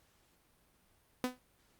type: tone with exponential decay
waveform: sawtooth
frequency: 251.6 Hz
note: B3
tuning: 32 cents sharp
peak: -25 dBFS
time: 1.24-1.39 s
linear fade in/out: 1 ms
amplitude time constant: 32 ms
effects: pink hiss -70 dBFS RMS until 1.79 s + Opus 48 kbps